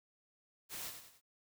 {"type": "noise with echo", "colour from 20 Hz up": "white", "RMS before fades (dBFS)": -44, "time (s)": [0.69, 0.93], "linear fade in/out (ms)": 50, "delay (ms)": 95, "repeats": 3, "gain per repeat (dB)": -7, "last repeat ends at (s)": 1.215, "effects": []}